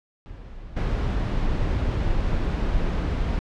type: noise with level steps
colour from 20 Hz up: brown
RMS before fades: -40 / -23 dBFS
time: 0.26-3.39 s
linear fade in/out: 0 ms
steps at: 0.76 s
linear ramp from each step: 10 ms
effects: low-pass 4000 Hz 12 dB/octave